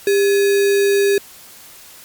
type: tone with sample-and-hold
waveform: sine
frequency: 400 Hz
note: G4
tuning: 35 cents sharp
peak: -11 dBFS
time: 0.07-1.18 s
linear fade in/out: 2 ms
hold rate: 2100 Hz
effects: white hiss -41 dBFS RMS until 2.04 s + MP3 96 kbps